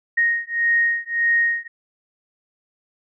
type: beating tone pair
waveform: sine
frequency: 1864.7 / 1866.4 Hz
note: A#6 / A#6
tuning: 0 / +2 cents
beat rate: 1.7 Hz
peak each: -20 dBFS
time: 0.17-1.68 s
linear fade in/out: 10 ms
effects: none